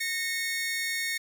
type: tone pair together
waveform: sawtooth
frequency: 1842 / 2191 Hz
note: A#6 / C#7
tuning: -21 / -21 cents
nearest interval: minor third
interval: 300 cents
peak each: -28 / -28 dBFS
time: 0-1.18 s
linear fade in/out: 10 ms
effects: 10-bit

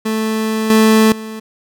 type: tone with level steps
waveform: 30% pulse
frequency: 219.3 Hz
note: A3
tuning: 6 cents flat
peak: -13 / -5 / -23 dBFS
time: 0.05-1.4 s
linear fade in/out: 10 ms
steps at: 0.7 / 1.12 s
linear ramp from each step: 2 ms
effects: none

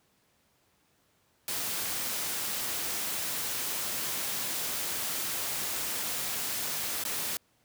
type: noise with dropouts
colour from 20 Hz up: white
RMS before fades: -33 dBFS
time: 1.48-7.37 s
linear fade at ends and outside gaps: 1 ms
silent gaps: 7.038-7.051 s
effects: pink hiss -69 dBFS RMS until 7.64 s + high-pass 80 Hz 12 dB/octave

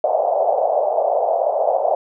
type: band-pass noise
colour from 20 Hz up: pink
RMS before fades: -18 dBFS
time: 0.04-1.95 s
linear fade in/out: 2 ms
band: 560 to 740 Hz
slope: 48 dB/octave
effects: none

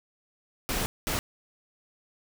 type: noise bursts at uneven times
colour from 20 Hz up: pink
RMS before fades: -29 dBFS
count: 2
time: 0.69-0.86 / 1.07-1.19 s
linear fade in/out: 0 ms
effects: none

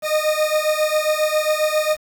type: beating tone pair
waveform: 40% pulse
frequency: 611 / 618.4 Hz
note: D#5 / D#5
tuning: -32 / -11 cents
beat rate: 7.4 Hz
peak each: -19 dBFS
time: 0.02-1.97 s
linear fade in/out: 50 ms
effects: 7-bit

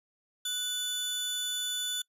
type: tone pair together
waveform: sawtooth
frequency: 1480 / 3489 Hz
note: F#6 / A7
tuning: 0 / -15 cents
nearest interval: octave + minor third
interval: 1485 cents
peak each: -38 / -28 dBFS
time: 0.45-2.02 s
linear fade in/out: 5 ms
effects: noise-tail reverb RT60 0.1 s tail -24 dB re dry + resampled to 32000 Hz

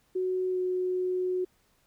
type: tone with pitch glide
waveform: sine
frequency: 370 to 366.4 Hz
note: F#4 to F#4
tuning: 0 to -17 cents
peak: -26 dBFS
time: 0.15-1.45 s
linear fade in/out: 10 ms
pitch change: -17 cents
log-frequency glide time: 0.5-0.58 s
effects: pink hiss -68 dBFS RMS until 1.86 s

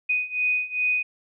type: beating tone pair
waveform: sine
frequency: 2489 / 2491.5 Hz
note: D#7 / D#7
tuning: 0 / +2 cents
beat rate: 2.5 Hz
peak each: -26 / -24 dBFS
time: 0.09-1.03 s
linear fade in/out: 10 ms
effects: none

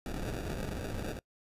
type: noise with sample-and-hold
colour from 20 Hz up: pink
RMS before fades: -37 dBFS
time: 0.06-1.19 s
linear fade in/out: 0 ms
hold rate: 1050 Hz
effects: noise-tail reverb RT60 0.1 s tail -24 dB re dry + resampled to 32000 Hz

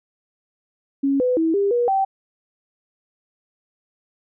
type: tone with pitch steps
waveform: sine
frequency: 276.1 / 501 / 324.5 / 400.3 / 481.2 / 775 Hz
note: C#4 / B4 / E4 / G4 / B4 / G5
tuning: -7 / +25 / -27 / +36 / -45 / -20 cents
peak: -16 dBFS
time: 1.03-2.05 s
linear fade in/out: 10 ms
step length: 170 ms
effects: none

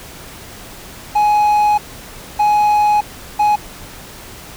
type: tone bursts at uneven times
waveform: triangle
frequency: 837 Hz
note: G#5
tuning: 13 cents sharp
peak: -8 dBFS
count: 3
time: 1.15-1.78 / 2.39-3.01 / 3.39-3.56 s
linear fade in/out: 10 ms
effects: pink hiss -35 dBFS RMS until 4.56 s

